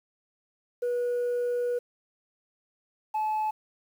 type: tone pair in turn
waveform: sine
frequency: 486.1 / 861.9 Hz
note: B4 / A5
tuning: -28 / -36 cents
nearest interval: minor seventh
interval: 992 cents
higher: second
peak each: -23 dBFS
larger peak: neither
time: 0.82-1.79 / 3.14-3.51 s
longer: first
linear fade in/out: 10 ms
effects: tanh soft clip ceiling -24 dBFS + 9-bit